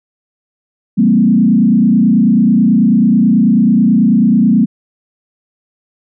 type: tone with frequency modulation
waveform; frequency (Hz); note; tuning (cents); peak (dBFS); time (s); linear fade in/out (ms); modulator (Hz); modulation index
sine; 220; A3; 0; -6; 0.97-4.66; 20; 29.2; 1.4
effects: none